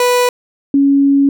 30% pulse / sine tone pair in turn, 492.6 / 278.5 Hz, B4 / C#4, -5 / +8 cents, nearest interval minor seventh, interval 987 cents, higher first, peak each -7 dBFS, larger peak neither, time 0-0.29 / 0.74-1.29 s, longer second, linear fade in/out 2 ms, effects none

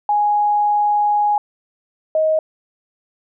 sine tone pair in turn, 830.6 / 628.8 Hz, G#5 / D#5, 0 / +18 cents, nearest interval perfect fourth, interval 482 cents, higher first, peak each -13 dBFS, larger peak neither, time 0.09-1.38 / 2.15-2.39 s, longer first, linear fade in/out 2 ms, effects none

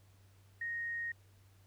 sine tone, 1864.7 Hz, A#6, in tune, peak -36 dBFS, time 0.61-1.12 s, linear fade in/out 5 ms, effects added 97 Hz sine -61 dBFS peak until 1.66 s + pink hiss -70 dBFS RMS until 1.66 s

